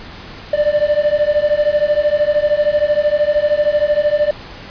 triangle beating tone pair, 587.3 / 600.3 Hz, D5 / D5, 0 / +38 cents, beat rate 13 Hz, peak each -13 dBFS, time 0.53-4.31 s, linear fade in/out 5 ms, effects pink hiss -34 dBFS RMS until 4.7 s + resampled to 11025 Hz

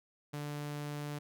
sawtooth tone, 146.83 Hz, D3, in tune, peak -34 dBFS, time 0.33-1.19 s, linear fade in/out 10 ms, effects none

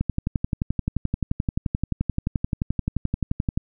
click train, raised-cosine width 5 ms, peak -10 dBFS, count 42, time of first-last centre 0.01-3.575 s, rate 11.5 Hz, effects none

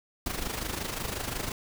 pink noise with amplitude modulation, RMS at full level -31 dBFS, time 0.26-1.52 s, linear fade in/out 2 ms, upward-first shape sine, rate 25.6 Hz, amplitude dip 65%, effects none

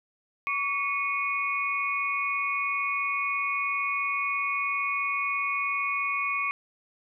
sine tone cluster, 1131 / 2189 / 2466 Hz, C#6 / C#7 / D#7, +34 / -22 / -16 cents, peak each -30 dBFS, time 0.47-6.51 s, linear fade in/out 0 ms, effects none

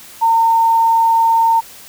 sine tone, 911 Hz, A#5, 40 cents flat, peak -9 dBFS, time 0.21-1.61 s, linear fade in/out 20 ms, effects white hiss -38 dBFS RMS until 1.88 s

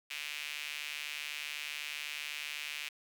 sawtooth tone with high-pass filter, 148 Hz, D3, 14 cents sharp, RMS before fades -41 dBFS, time 0.1-2.89 s, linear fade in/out 10 ms, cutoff 2500 Hz, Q 3.2, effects none

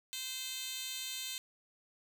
10% pulse tone with high-pass filter, 518 Hz, C5, 17 cents flat, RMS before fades -41 dBFS, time 0.13-1.38 s, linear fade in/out 0 ms, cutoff 4200 Hz, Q 2.1, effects none

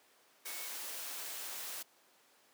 sine tone in noise, 2214 Hz, C#7, 3 cents flat, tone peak -51 dBFS, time 0.45-0.68 s, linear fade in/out 10 ms, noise white, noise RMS -43 dBFS, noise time 0.45-1.83 s, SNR -11 dB, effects pink hiss -66 dBFS RMS until 2.53 s + high-pass 400 Hz 12 dB/octave

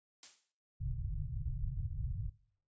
blue noise with exponential decay, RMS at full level -44 dBFS, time 0.23-0.52 s, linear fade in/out 1 ms, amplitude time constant 61 ms
pink low-pass noise, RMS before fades -38 dBFS, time 0.8-2.3 s, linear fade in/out 10 ms, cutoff 150 Hz, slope 96 dB/octave
effects noise-tail reverb RT60 0.6 s tail -20 dB re dry + resampled to 16000 Hz

